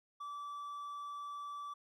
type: tone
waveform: triangle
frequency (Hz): 1158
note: D6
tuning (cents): -25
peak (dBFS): -40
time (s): 0.2-1.74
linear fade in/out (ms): 10
effects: none